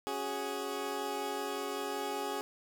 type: chord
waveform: 20% pulse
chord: C# suspended fourth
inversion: none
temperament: equal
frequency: 277.2 / 370 / 415.3 Hz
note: C#4 / F#4 / G#4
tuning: 0 / 0 / 0 cents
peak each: -37 / -36 / -32 dBFS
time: 0.07-2.41 s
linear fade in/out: 0 ms
effects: none